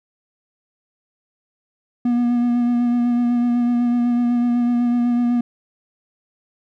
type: tone with vibrato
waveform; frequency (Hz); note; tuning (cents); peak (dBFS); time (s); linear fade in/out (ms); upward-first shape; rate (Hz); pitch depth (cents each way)
triangle; 240.9; B3; -43; -13; 2.05-5.41; 5; sine; 8; 19
effects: none